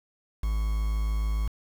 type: tone with quantisation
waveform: triangle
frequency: 53.4 Hz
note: G#1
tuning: 49 cents sharp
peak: -22 dBFS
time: 0.43-1.48 s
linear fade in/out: 5 ms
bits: 7
effects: none